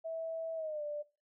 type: tone with pitch glide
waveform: sine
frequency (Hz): 652 to 591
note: E5 to D5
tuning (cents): -19 to +11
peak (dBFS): -36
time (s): 0.04-1.03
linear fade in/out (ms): 20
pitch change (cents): -170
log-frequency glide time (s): 0.55-0.83
effects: noise-tail reverb RT60 0.3 s tail -17 dB re dry